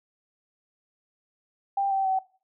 sine tone with pitch steps, 791 / 775.6 / 760.5 Hz, G5 / G5 / F#5, +15 / -19 / +47 cents, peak -22 dBFS, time 1.77-2.19 s, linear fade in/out 5 ms, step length 140 ms, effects noise-tail reverb RT60 0.4 s tail -20 dB re dry

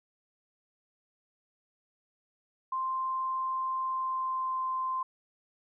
sine tone with pitch glide, 1046.5 to 1040.5 Hz, C6 to C6, 0 to -10 cents, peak -29 dBFS, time 2.72-5.03 s, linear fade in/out 5 ms, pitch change -10 cents, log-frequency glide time 3.8-4.62 s, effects none

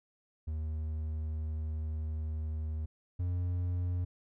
triangle tone pair in turn, 77.9 / 89 Hz, D#2 / F2, +3 / +33 cents, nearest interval major second, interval 230 cents, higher second, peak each -31 / -28 dBFS, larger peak second, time 0.47-2.86 / 3.19-4.05 s, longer first, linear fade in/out 10 ms, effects none

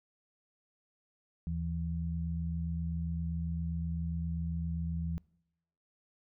sine tone pair together, 78.6 / 166.19 Hz, D#2 / E3, +18 / +14 cents, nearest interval octave + minor second, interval 1296 cents, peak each -35 / -35 dBFS, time 1.47-5.18 s, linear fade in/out 0 ms, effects noise-tail reverb RT60 0.8 s tail -25 dB re dry

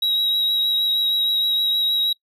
triangle tone with vibrato, 3842 Hz, B7, 48 cents flat, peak -16 dBFS, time 0.02-2.13 s, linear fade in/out 5 ms, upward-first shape triangle, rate 6.4 Hz, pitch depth 18 cents each way, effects noise-tail reverb RT60 0.1 s tail -23 dB re dry

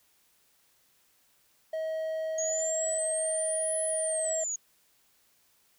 triangle tone, 637 Hz, D#5, 41 cents sharp, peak -28 dBFS, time 1.73-4.44 s, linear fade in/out 5 ms
sine linear two-way sweep, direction up then down, 6600 to 10130 to 6600 Hz, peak -30 dBFS, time 2.38-4.56 s, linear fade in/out 5 ms, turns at 3.83 s
effects white hiss -67 dBFS RMS until 5.78 s

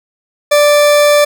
40% pulse tone, 587.3 Hz, D5, in tune, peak -5 dBFS, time 0.51-1.25 s, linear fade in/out 10 ms, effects none

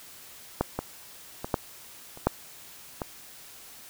clicks, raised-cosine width 1 ms, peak -9 / -14 / -18 / -9 / -29 / -6 / -16 dBFS, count 7, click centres 0.61 / 0.79 / 1.445 / 1.542 / 2.174 / 2.27 / 3.018 s, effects white hiss -48 dBFS RMS until 3.89 s

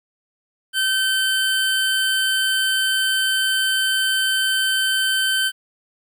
square tone pair together, 1542 / 3084 Hz, G6 / G7, -29 / -29 cents, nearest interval octave, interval 1200 cents, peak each -21 dBFS, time 0.73-5.52 s, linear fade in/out 50 ms, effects 9-bit

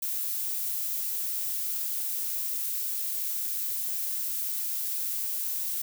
violet noise, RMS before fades -31 dBFS, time 0.02-5.82 s, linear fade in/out 5 ms, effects none

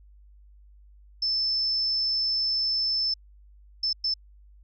sine tone bursts at uneven times, 5274 Hz, E8, in tune, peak -23 dBFS, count 3, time 1.22-3.14 / 3.83-3.93 / 4.04-4.14 s, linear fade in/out 5 ms, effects added 50 Hz sine -50 dBFS peak until 4.63 s

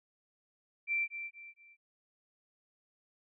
sine tone with echo, 2348 Hz, D7, 1 cent flat, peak -29 dBFS, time 0.87-1.08 s, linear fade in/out 50 ms, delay 230 ms, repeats 3, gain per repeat -9 dB, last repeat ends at 1.77 s, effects none

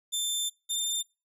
20% pulse tone pair in turn, 3561 / 3594 Hz, A7 / A7, +20 / +36 cents, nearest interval unison, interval 16 cents, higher second, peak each -22 dBFS, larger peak neither, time 0.12-0.5 / 0.69-1.03 s, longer first, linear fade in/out 20 ms, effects noise-tail reverb RT60 0.3 s tail -26 dB re dry

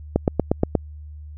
click train, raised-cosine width 2 ms, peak -3 dBFS, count 6, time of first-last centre 0.16-0.752 s, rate 8.44 Hz, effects added 75 Hz sine -35 dBFS peak until 1.37 s

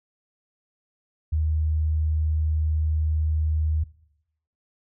sine tone, 77.78 Hz, D#2, in tune, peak -20 dBFS, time 1.32-3.84 s, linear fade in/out 10 ms, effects noise-tail reverb RT60 0.8 s tail -20 dB re dry

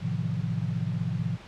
sine chord, F dominant seventh, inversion first, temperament equal with one note detuned, 110 / 130.81 / 158.74 / 174.61 Hz, A2 / C3 / Eb3 / F3, 0 / 0 / +35 / 0 cents, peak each -32 dBFS, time 0.01-1.37 s, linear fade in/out 20 ms, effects pink hiss -47 dBFS RMS until 1.47 s + low-pass 4000 Hz 12 dB/octave

